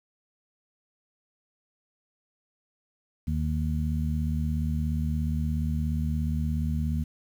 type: harmonic tone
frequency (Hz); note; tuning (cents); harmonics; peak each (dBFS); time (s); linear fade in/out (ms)
77; D#2; -17; 1 / 2 / 3; -27 / -30 / -32; 3.27-7.04; 10
effects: 9-bit